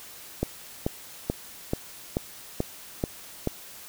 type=click train; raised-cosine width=2 ms; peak=-11 dBFS; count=8; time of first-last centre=0.43-3.473 s; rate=2.3 Hz; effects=white hiss -45 dBFS RMS until 3.88 s